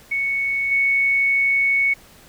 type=tone with level steps; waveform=sine; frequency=2217 Hz; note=C#7; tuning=in tune; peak=-19 / -15 dBFS; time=0.11-1.94 s; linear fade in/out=10 ms; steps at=0.71 s; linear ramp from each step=10 ms; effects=pink hiss -48 dBFS RMS until 2.28 s